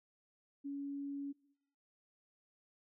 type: tone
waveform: sine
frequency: 281.1 Hz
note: C#4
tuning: 24 cents sharp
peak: -39 dBFS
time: 0.64-1.33 s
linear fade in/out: 20 ms
effects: noise-tail reverb RT60 0.7 s tail -21 dB re dry